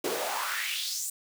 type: noise with high-pass filter sweep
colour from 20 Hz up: pink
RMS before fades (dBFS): -32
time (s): 0.04-1.1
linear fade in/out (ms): 5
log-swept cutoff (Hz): 320 to 8500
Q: 3.5
effects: none